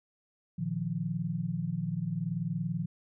sine chord, Bb suspended fourth, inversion none, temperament equal with one note detuned, 116.54 / 153.95 / 174.61 Hz, Bb2 / Eb3 / F3, 0 / -18 / 0 cents, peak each -38 / -34 / -33 dBFS, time 0.58-2.86 s, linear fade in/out 10 ms, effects none

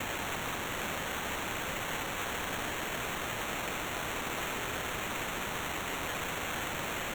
white noise with sample-and-hold, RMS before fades -36 dBFS, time 0-7.14 s, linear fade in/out 5 ms, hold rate 4900 Hz, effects none

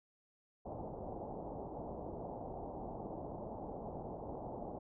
white low-pass noise, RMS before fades -45 dBFS, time 0.65-4.79 s, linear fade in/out 10 ms, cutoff 850 Hz, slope 48 dB/octave, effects none

